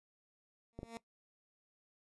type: tone with exponential growth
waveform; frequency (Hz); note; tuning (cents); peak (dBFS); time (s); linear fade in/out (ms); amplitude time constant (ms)
15% pulse; 230; A#3; -23; -35; 0.73-0.97; 0; 52
type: clicks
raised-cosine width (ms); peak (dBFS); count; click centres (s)
2; -30; 2; 0.79 / 0.831
effects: noise-tail reverb RT60 0.1 s tail -18 dB re dry + resampled to 24000 Hz